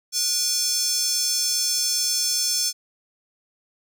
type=tone with high-pass filter; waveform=square; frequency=484.9 Hz; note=B4; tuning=32 cents flat; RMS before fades=-23 dBFS; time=0.12-2.73 s; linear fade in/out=50 ms; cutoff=5600 Hz; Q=4.1; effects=none